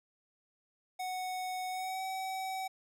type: tone with pitch glide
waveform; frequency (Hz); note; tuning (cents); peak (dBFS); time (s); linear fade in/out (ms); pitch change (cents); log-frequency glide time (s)
square; 740 to 759.9; F#5 to F#5; 0 to +46; -36; 0.99-2.68; 10; +46; 1.7-2.02
effects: none